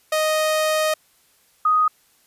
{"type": "tone pair in turn", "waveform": ["sawtooth", "sine"], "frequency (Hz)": [622.3, 1247.4], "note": ["D#5", "D#6"], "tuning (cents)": [0, 4], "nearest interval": "octave", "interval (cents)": 1204, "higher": "second", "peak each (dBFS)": -14, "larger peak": "neither", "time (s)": [[0.12, 0.94], [1.65, 1.88]], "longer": "first", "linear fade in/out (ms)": 5, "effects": ["white hiss -59 dBFS RMS until 2.26 s", "resampled to 32000 Hz"]}